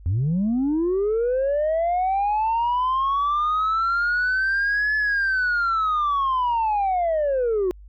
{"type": "linear two-way sweep", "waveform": "sine", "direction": "up then down", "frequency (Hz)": [79.3, 1725, 353.3], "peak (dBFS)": -17, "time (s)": [0.06, 7.71], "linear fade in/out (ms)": 0, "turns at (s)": 4.96, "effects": ["tanh soft clip ceiling -17 dBFS", "added 50 Hz sine -41 dBFS peak until 7.88 s"]}